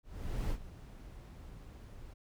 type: noise with ADSR envelope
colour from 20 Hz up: brown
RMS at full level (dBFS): -34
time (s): 0.03-2.14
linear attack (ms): 480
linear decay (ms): 65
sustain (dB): -15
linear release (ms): 13
effects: none